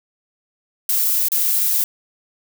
violet noise with dropouts, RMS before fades -18 dBFS, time 0.89-1.84 s, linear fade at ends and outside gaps 2 ms, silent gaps 1.285-1.318 s, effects none

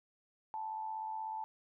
sine tone with amplitude modulation, 876 Hz, A5, 8 cents flat, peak -35 dBFS, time 0.54-1.44 s, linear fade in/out 0 ms, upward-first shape sine, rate 96.4 Hz, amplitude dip 55%, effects none

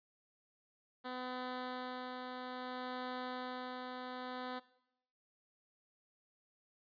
10% pulse tone with tremolo, 252.5 Hz, B3, 39 cents sharp, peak -32 dBFS, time 1.04-4.6 s, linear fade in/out 20 ms, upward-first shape sine, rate 0.6 Hz, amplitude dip 30%, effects noise-tail reverb RT60 0.8 s tail -19 dB re dry + resampled to 11025 Hz

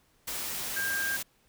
sine tone in noise, 1600 Hz, G6, 35 cents sharp, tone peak -29 dBFS, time 0.76-1.17 s, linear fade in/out 10 ms, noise white, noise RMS -35 dBFS, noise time 0.27-1.23 s, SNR +3 dB, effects pink hiss -67 dBFS RMS until 1.48 s

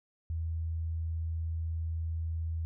sine tone, 81.6 Hz, E2, 17 cents flat, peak -31 dBFS, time 0.3-2.65 s, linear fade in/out 0 ms, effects none

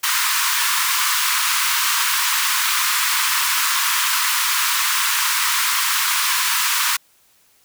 pink high-pass noise, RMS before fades -19 dBFS, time 0.03-6.97 s, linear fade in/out 10 ms, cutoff 950 Hz, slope 96 dB/octave, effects white hiss -57 dBFS RMS until 7.64 s

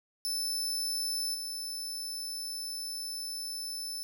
sawtooth tone with level steps, 5274 Hz, E8, in tune, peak -28 / -33 dBFS, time 0.25-4.03 s, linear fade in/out 0 ms, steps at 1.34 s, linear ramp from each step 10 ms, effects none

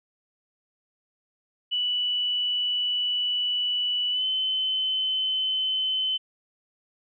sine tone with pitch glide, 2960 to 3052 Hz, F#7 to G7, 0 to -47 cents, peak -23 dBFS, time 1.71-6.18 s, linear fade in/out 20 ms, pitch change +53 cents, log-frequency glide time 4.11-4.25 s, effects none

